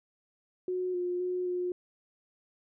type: tone with pitch steps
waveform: sine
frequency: 365.7 / 356.5 / 362.6 / 358.7 Hz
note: F#4 / F4 / F#4 / F4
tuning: -20 / +36 / -35 / +46 cents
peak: -29 dBFS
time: 0.68-1.72 s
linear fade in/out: 2 ms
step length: 260 ms
effects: none